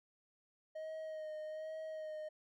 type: tone with vibrato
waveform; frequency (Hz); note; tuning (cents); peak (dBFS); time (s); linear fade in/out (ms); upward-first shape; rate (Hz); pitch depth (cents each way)
triangle; 625; D#5; +8; -40; 0.75-2.29; 10; sine; 1.2; 24
effects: none